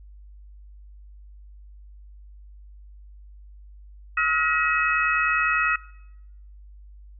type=tone cluster; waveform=sine; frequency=1279 / 1429 / 1908 / 2557 Hz; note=D#6 / F6 / A#6 / D#7; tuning=+47 / +39 / +40 / +47 cents; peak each=-25 dBFS; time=4.17-5.76 s; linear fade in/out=5 ms; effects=noise-tail reverb RT60 0.9 s tail -23 dB re dry + added 50 Hz sine -43 dBFS peak until 7.19 s

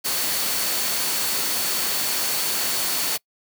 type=tone in noise; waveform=sine; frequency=4443 Hz; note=C#8; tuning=3 cents sharp; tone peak=-31 dBFS; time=0.04-3.18 s; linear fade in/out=20 ms; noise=white; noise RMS=-24 dBFS; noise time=0.04-3.18 s; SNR=-10 dB; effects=noise-tail reverb RT60 0.1 s tail -26 dB re dry + high-pass 150 Hz 12 dB/octave

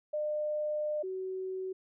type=tone pair in turn; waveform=sine; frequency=603 / 375.9 Hz; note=D5 / F#4; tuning=+46 / +27 cents; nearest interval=minor sixth; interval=819 cents; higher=first; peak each=-30 / -34 dBFS; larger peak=first; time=0.13-1.03 / 1.03-1.73 s; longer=first; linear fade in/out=10 ms; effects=none

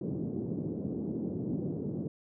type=band-pass noise; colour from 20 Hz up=pink; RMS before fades=-35 dBFS; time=0.01-2.08 s; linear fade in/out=2 ms; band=130 to 390 Hz; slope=24 dB/octave; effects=none

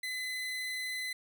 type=tone; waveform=30% pulse; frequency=2021 Hz; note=B6; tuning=39 cents sharp; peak=-32 dBFS; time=0.03-1.13 s; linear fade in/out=5 ms; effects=none

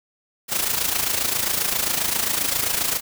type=noise with amplitude modulation; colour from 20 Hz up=white; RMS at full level=-20 dBFS; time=0.48-3.01 s; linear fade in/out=50 ms; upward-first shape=sine; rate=27.5 Hz; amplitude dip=65%; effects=none

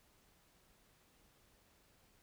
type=silence; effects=pink hiss -70 dBFS RMS until 2.22 s

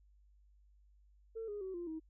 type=tone with pitch steps; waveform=sine; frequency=450 / 412.7 / 378.4 / 347 / 318.2 Hz; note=A4 / G#4 / F#4 / F4 / D#4; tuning=+39 / -11 / +39 / -11 / +39 cents; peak=-39 dBFS; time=1.35-2 s; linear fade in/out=20 ms; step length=130 ms; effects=tanh soft clip ceiling -35 dBFS + added 50 Hz sine -63 dBFS peak until 2.09 s

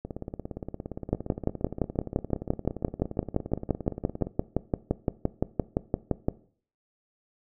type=two click trains; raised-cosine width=2 ms; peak=-10 / -21 dBFS; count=31 / 74; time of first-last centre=1.13-6.285 / 0.05-4.27 s; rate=5.82 / 17.3 Hz; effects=noise-tail reverb RT60 0.5 s tail -19 dB re dry

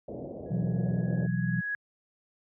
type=low-pass noise; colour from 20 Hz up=white; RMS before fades=-39 dBFS; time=0.08-1.27 s; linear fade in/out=5 ms; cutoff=630 Hz; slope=48 dB/octave
type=tone with exponential growth; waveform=sine; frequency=1667 Hz; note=G#6; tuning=6 cents sharp; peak=-28 dBFS; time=0.46-1.75 s; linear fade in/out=1 ms; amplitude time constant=280 ms
type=chord; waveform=sine; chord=B suspended fourth; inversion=none; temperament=equal; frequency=123.47 / 164.81 / 185 Hz; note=B2 / E3 / F#3; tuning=0 / 0 / 0 cents; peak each=-30 dBFS; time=0.5-1.61 s; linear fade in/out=10 ms
effects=high-pass 80 Hz 12 dB/octave

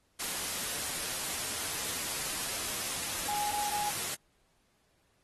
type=tone in noise; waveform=sine; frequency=830.6 Hz; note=G#5; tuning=in tune; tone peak=-32 dBFS; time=3.28-3.9 s; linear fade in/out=10 ms; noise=white; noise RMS=-35 dBFS; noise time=0.19-4.15 s; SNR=0 dB; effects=pink hiss -72 dBFS RMS until 5.23 s + AAC 32 kbps

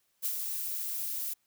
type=noise with ADSR envelope; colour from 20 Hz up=violet; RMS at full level=-30 dBFS; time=0.22-1.34 s; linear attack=34 ms; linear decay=65 ms; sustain=-5 dB; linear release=11 ms; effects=white hiss -74 dBFS RMS until 1.46 s

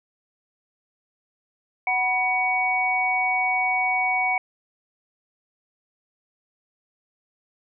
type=tone cluster; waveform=sine; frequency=745 / 978 / 2250 Hz; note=F#5 / B5 / C#7; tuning=+12 / -17 / +25 cents; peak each=-24 / -31 / -22 dBFS; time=1.87-4.38 s; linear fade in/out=2 ms; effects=none

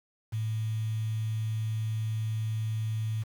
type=tone with quantisation; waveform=sine; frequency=110 Hz; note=A2; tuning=in tune; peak=-28 dBFS; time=0.32-3.24 s; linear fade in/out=20 ms; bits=8; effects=none

